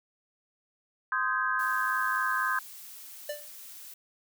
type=chord; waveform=sine; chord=Ab major seventh; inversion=first; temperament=just; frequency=1038.3 / 1245.9 / 1557.4 / 1661.2 Hz; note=C6 / Eb6 / G6 / Ab6; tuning=-14 / +2 / -12 / 0 cents; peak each=-31 / -32 / -30 / -33 dBFS; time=1.12-2.59 s; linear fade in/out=2 ms
type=noise; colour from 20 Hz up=blue; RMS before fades=-46 dBFS; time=1.59-3.94 s; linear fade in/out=5 ms
type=tone with exponential decay; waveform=square; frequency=591 Hz; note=D5; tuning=11 cents sharp; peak=-30 dBFS; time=3.29-3.5 s; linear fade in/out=5 ms; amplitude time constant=44 ms
effects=none